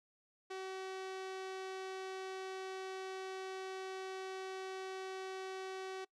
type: tone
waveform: sawtooth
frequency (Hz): 379.2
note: F#4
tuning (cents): +43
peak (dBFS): -38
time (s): 0.5-6.05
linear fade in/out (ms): 10
effects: noise-tail reverb RT60 0.1 s tail -23 dB re dry + low-pass 6000 Hz 12 dB/octave